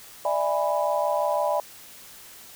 sine chord, E dominant seventh, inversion third, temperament just, 593.3 / 659.3 / 824.1 / 988.9 Hz, D5 / E5 / G#5 / B5, +18 / 0 / -14 / +2 cents, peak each -25 / -28 / -28 / -28 dBFS, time 0.25-1.6 s, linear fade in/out 2 ms, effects white hiss -46 dBFS RMS until 2.55 s

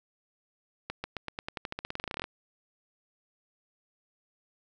accelerating click train, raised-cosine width 0.3 ms, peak -18 dBFS, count 22, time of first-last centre 0.9-2.241 s, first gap 140 ms, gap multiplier 0.91, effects none

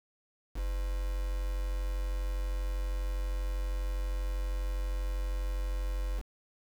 sine tone with quantisation, 46.25 Hz, F#1, in tune, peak -30 dBFS, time 0.54-6.23 s, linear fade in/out 50 ms, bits 7, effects none

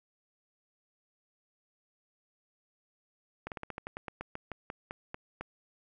slowing click train, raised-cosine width 0.5 ms, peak -23 dBFS, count 16, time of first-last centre 3.47-5.41 s, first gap 48 ms, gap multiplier 1.13, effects none

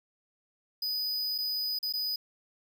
square tone with dropouts, 4978 Hz, D#8, in tune, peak -30 dBFS, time 0.82-2.16 s, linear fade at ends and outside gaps 5 ms, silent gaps 1.381-1.384 / 1.789-1.828 / 1.926-1.936 s, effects 10-bit

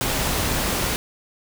pink noise, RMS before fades -23 dBFS, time 0.01-0.96 s, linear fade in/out 0 ms, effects none

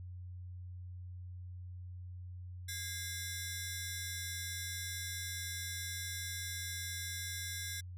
10% pulse ring-modulated tone, 1864.7 Hz, A#6, in tune, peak -28 dBFS, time 2.68-7.81 s, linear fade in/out 10 ms, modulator 231 Hz, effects added 90 Hz sine -44 dBFS peak until 7.97 s

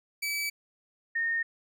sawtooth / sine tone pair in turn, 2297 / 1837.7 Hz, D7 / A#6, -39 / -25 cents, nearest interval major third, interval 386 cents, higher first, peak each -26 dBFS, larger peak neither, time 0.22-0.5 / 1.15-1.43 s, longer neither, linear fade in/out 10 ms, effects none

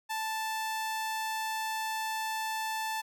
sawtooth tone, 880 Hz, A5, in tune, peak -28 dBFS, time 0.09-3.02 s, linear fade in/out 20 ms, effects none

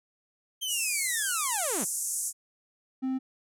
sawtooth linear sweep, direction down, 3171 to 146.83 Hz, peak -27 dBFS, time 0.61-1.85 s, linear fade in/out 20 ms
white band-pass noise, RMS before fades -32 dBFS, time 0.67-2.33 s, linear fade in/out 50 ms, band 6300 to 11000 Hz, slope 48 dB/octave
triangle tone, 261.6 Hz, C4, in tune, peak -25 dBFS, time 3.02-3.19 s, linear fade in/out 20 ms
effects none

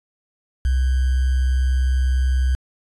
sine tone with sample-and-hold, 64.5 Hz, C2, 24 cents flat, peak -15 dBFS, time 0.65-2.55 s, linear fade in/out 0 ms, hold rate 1575 Hz, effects resampled to 24000 Hz

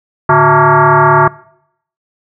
sine tone with frequency modulation, 110.2 Hz, A2, 3 cents sharp, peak -4 dBFS, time 0.29-1.28 s, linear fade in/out 5 ms, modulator 256 Hz, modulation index 5.2, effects noise-tail reverb RT60 0.7 s tail -22 dB re dry

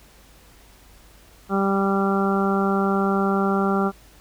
harmonic tone, 196 Hz, G3, in tune, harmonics 1 / 2 / 3 / 4 / 5 / 6 / 7, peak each -21 / -24 / -31 / -27 / -37 / -29 / -28 dBFS, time 1.49-3.92 s, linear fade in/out 50 ms, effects added 50 Hz sine -52 dBFS peak until 4.2 s + pink hiss -52 dBFS RMS until 4.2 s

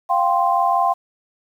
sine chord, F suspended second, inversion none, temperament equal, 698.5 / 784 / 1046.5 Hz, F5 / G5 / C6, 0 / 0 / 0 cents, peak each -19 dBFS, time 0.09-0.94 s, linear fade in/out 20 ms, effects 8-bit

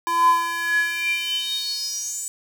square tone with high-pass filter sweep, 337.9 Hz, E4, 43 cents sharp, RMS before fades -23 dBFS, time 0.07-2.28 s, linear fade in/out 0 ms, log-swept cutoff 820 to 7900 Hz, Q 9.4, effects none

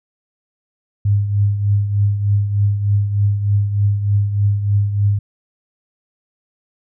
sine tone with tremolo, 101.8 Hz, G#2, 34 cents flat, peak -10 dBFS, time 1.05-5.19 s, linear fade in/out 5 ms, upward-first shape triangle, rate 3.3 Hz, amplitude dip 65%, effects none

